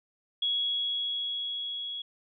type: tone with level ramp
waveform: sine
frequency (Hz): 3338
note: G#7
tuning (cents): +8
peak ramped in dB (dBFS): -25 to -34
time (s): 0.42-2.02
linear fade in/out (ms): 5
effects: none